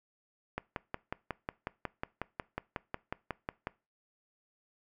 click train, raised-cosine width 0.5 ms, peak -19 dBFS, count 18, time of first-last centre 0.58-3.671 s, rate 5.5 Hz, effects noise-tail reverb RT60 0.3 s tail -22 dB re dry

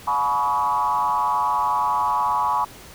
sine tone with frequency modulation, 987.8 Hz, B5, in tune, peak -18 dBFS, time 0.07-2.65 s, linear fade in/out 10 ms, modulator 135 Hz, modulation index 1.3, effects pink hiss -43 dBFS RMS until 2.94 s

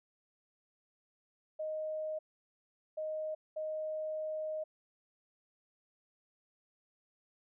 sine tone bursts at uneven times, 622.3 Hz, D#5, in tune, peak -35 dBFS, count 3, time 1.59-2.19 / 2.97-3.35 / 3.56-4.64 s, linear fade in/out 10 ms, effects none

